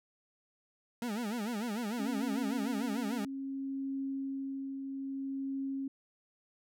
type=tone with vibrato; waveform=40% pulse; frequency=222.7 Hz; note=A3; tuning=21 cents sharp; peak=-33 dBFS; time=1.02-3.25 s; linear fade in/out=2 ms; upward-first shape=sine; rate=6.7 Hz; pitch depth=180 cents each way
type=tone with tremolo; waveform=sine; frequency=271.3 Hz; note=C#4; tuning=37 cents flat; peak=-33 dBFS; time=1.99-5.88 s; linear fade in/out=5 ms; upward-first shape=triangle; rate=0.62 Hz; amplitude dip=40%
effects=none